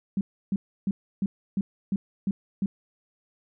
sine tone bursts, 196 Hz, G3, in tune, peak -22 dBFS, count 8, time 0.17-2.66 s, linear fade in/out 2 ms, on 40 ms, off 310 ms, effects none

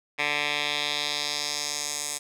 10% pulse tone with band-pass filter sweep, 146.83 Hz, D3, in tune, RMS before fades -29 dBFS, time 0.18-2.19 s, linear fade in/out 20 ms, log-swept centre 2400 to 8000 Hz, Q 2, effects none

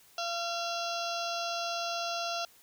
harmonic tone with a mistuned harmonic, 684 Hz, F5, 36 cents flat, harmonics 1 / 2 / 4 / 5 / 6 / 7 / 8 / 9, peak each -35 / -38 / -41 / -42 / -43 / -43 / -44 / -45 dBFS, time 0.18-2.45 s, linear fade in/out 2 ms, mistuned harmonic 5, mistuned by -38 cents, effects white hiss -60 dBFS RMS until 2.62 s

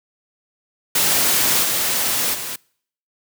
white noise with level steps, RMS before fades -17 / -20 / -28 dBFS, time 0.95-2.56 s, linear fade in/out 5 ms, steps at 1.63 / 2.33 s, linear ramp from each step 20 ms, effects noise-tail reverb RT60 0.6 s tail -26 dB re dry + high-pass 100 Hz 12 dB/octave

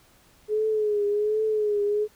sine tone with vibrato, 422.4 Hz, G#4, 29 cents sharp, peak -21 dBFS, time 0.48-2.08 s, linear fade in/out 50 ms, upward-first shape triangle, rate 1.3 Hz, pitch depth 64 cents each way, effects pink hiss -58 dBFS RMS until 2.15 s

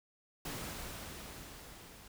pink noise with level ramp, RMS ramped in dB -41 to -55 dBFS, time 0.45-2.08 s, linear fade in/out 5 ms, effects none

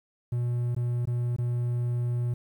triangle tone with dropouts, 120.9 Hz, B2, 36 cents flat, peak -23 dBFS, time 0.32-2.34 s, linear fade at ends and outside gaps 5 ms, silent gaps 0.749-0.764 / 1.055-1.072 / 1.364-1.384 s, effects 10-bit

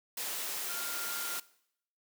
sine tone in noise, 1400 Hz, F6, 4 cents sharp, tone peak -43 dBFS, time 0.69-1.39 s, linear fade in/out 5 ms, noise white, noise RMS -37 dBFS, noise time 0.17-1.4 s, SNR -9 dB, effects noise-tail reverb RT60 0.7 s tail -20 dB re dry + high-pass 300 Hz 12 dB/octave

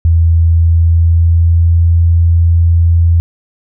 sine tone with pitch glide, 82.8 to 84.2 Hz, E2 to E2, +8 to +37 cents, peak -5 dBFS, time 0.05-3.2 s, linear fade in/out 0 ms, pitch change +29 cents, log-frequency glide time 0.39-1.82 s, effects none

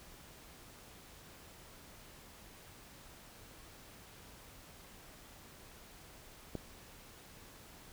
click, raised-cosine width 2 ms, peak -25 dBFS, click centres 6.553 s, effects pink hiss -56 dBFS RMS until 7.92 s

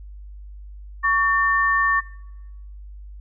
sine tone pair together, 1123.8 / 1800 Hz, C#6 / A6, +23 / +39 cents, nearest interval minor sixth, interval 816 cents, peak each -19 dBFS, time 1.03-2.01 s, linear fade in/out 20 ms, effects noise-tail reverb RT60 0.9 s tail -21 dB re dry + added 50 Hz sine -36 dBFS peak until 3.2 s

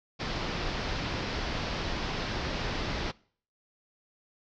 pink low-pass noise, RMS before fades -33 dBFS, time 0.19-3.12 s, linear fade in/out 20 ms, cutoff 5400 Hz, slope 48 dB/octave, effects noise-tail reverb RT60 0.5 s tail -23 dB re dry

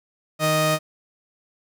sawtooth tone pair together, 155.56 / 622.2 Hz, D#3 / D#5, 0 / 0 cents, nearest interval 2 octaves, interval 2400 cents, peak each -19 / -15 dBFS, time 0.39-0.79 s, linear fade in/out 50 ms, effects none

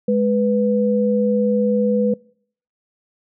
sine tone pair together, 209.2 / 493.9 Hz, G#3 / B4, +13 / 0 cents, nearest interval octave + minor third, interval 1487 cents, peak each -17 dBFS, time 0.08-2.14 s, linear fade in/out 5 ms, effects noise-tail reverb RT60 0.6 s tail -25 dB re dry

